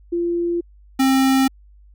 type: tone pair in turn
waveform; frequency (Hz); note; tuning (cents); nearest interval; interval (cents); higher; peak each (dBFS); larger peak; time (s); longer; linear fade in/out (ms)
sine / square; 344.1 / 266.1; F4 / C4; -26 / +29; major third; 445; first; -18 / -14; second; 0.12-0.61 / 0.99-1.48; neither; 10
effects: added 50 Hz sine -45 dBFS peak until 1.94 s